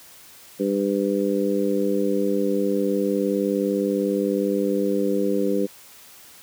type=harmonic tone; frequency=99.7 Hz; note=G2; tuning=30 cents sharp; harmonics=2 / 3 / 4 / 5; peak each=-25 / -25 / -25 / -25 dBFS; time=0.59-5.67 s; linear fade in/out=20 ms; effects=white hiss -47 dBFS RMS until 6.42 s + high-pass 60 Hz 12 dB/octave